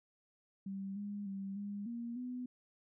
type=tone with pitch steps; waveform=sine; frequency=194.9 / 204.1 / 195.3 / 203.1 / 235.2 / 249.3 Hz; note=G3 / G#3 / G3 / G#3 / A#3 / B3; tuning=-10 / -30 / -6 / -38 / +16 / +16 cents; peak=-39 dBFS; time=0.66-2.46 s; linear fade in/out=5 ms; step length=300 ms; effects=none